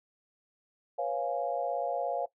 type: chord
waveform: sine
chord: C# dominant seventh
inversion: third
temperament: equal with one note detuned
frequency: 493.9 / 550.9 / 698.5 / 830.6 Hz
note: B4 / C#5 / E#5 / G#5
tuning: 0 / -11 / 0 / 0 cents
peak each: -37 / -33 / -33 / -38 dBFS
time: 0.98-2.26 s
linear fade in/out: 10 ms
effects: noise-tail reverb RT60 0.1 s tail -18 dB re dry